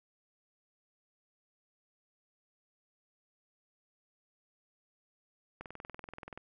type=click train; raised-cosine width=0.5 ms; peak=-29 dBFS; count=17; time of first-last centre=5.61-6.376 s; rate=20.9 Hz; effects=none